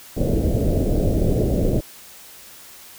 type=low-pass noise; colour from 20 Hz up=pink; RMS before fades=-19 dBFS; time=0.16-1.81 s; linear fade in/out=20 ms; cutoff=610 Hz; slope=48 dB/octave; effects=white hiss -43 dBFS RMS until 2.98 s